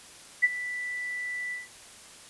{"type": "tone with ADSR envelope", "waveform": "sine", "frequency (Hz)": 1975.5, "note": "B6", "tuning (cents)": 0, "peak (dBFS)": -15, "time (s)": [0.42, 1.68], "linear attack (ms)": 22, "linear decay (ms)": 32, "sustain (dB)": -16, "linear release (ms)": 160, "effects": ["white hiss -49 dBFS RMS until 2.29 s", "resampled to 24000 Hz"]}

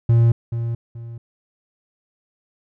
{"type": "tone with echo", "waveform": "triangle", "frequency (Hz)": 116.54, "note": "A#2", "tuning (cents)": 0, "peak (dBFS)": -9, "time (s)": [0.09, 0.32], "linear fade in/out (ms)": 5, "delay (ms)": 430, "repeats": 2, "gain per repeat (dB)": -10, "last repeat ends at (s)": 1.18, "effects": []}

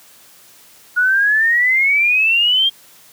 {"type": "exponential sweep", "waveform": "sine", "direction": "up", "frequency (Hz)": [1443, 3229], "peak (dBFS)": -11, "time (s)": [0.96, 2.7], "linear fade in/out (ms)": 20, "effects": ["white hiss -46 dBFS RMS until 3.12 s", "high-pass 100 Hz 12 dB/octave"]}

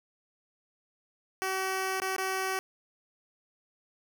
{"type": "tone with dropouts", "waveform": "10% pulse", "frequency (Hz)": 380, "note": "F#4", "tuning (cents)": 46, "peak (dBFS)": -21, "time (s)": [1.42, 2.59], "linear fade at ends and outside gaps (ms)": 0, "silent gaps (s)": [[2.001, 2.019], [2.164, 2.182]], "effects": ["10-bit"]}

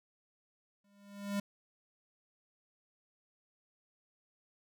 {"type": "tone with exponential growth", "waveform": "square", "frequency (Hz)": 201.4, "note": "G3", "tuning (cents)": 47, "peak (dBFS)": -31, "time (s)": [0.84, 1.4], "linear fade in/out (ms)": 5, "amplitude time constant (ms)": 120, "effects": []}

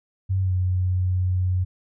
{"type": "tone with pitch glide", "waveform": "sine", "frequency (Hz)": [95.1, 91.65], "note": ["F#2", "F#2"], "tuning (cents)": [48, -16], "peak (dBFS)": -19, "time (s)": [0.29, 1.65], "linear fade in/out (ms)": 20, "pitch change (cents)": -64, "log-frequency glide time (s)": [0.41, 0.53], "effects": []}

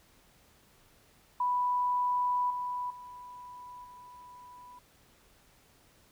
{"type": "tone with level steps", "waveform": "sine", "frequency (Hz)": 987.8, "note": "B5", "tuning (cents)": 0, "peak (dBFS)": [-26, -32, -44, -48], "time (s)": [1.4, 4.79], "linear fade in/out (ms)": 5, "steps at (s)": [2.5, 2.9, 3.84], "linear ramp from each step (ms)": 5, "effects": ["pink hiss -63 dBFS RMS until 6.11 s"]}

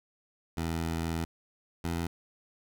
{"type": "tone pair in turn", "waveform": "15% pulse", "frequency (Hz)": [82.41, 84.38], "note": ["E2", "E2"], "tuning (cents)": [0, 41], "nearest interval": "unison", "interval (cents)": 41, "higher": "second", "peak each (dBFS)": -24, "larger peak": "neither", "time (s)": [[0.57, 1.25], [1.84, 2.07]], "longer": "first", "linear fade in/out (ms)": 5, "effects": []}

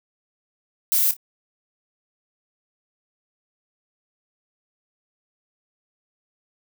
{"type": "noise with echo", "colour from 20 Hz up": "violet", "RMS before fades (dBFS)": -19, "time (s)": [0.92, 1.11], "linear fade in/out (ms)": 0, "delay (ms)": 28, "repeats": 2, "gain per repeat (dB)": -13, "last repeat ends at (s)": 1.166, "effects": []}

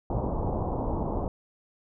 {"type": "low-pass noise", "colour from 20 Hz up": "pink", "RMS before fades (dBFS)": -29, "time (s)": [0.1, 1.28], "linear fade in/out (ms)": 2, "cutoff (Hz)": 980, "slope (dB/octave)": 48, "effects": []}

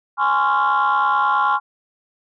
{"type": "chord", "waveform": "sine", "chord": "Db major seventh", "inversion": "second", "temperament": "just", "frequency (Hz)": [831.5, 1039.4, 1108.7, 1385.9], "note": ["Ab5", "C6", "Db6", "F6"], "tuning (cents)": [2, -12, 0, -14], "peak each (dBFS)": -19, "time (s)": [0.17, 1.6], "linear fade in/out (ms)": 50, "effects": ["tanh soft clip ceiling -9 dBFS"]}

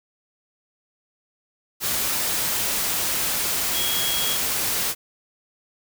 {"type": "tone in noise", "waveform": "sine", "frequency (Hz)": 3300, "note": "G#7", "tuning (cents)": -12, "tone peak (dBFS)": -26, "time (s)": [3.72, 4.38], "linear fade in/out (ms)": 50, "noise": "white", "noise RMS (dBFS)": -24, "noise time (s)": [1.8, 4.95], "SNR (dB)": -5, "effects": []}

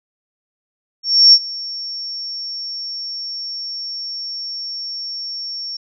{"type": "tone with ADSR envelope", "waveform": "sine", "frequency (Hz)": 5480, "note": "F8", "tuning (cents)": -34, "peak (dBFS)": -3, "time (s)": [1.03, 5.77], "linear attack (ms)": 300, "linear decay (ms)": 55, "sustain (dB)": -21, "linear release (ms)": 6, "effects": []}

